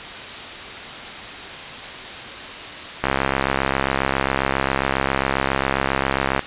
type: click train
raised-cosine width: 0.5 ms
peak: -3 dBFS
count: 227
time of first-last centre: 3.04-6.393 s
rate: 67.4 Hz
effects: white hiss -32 dBFS RMS until 6.46 s + resampled to 8000 Hz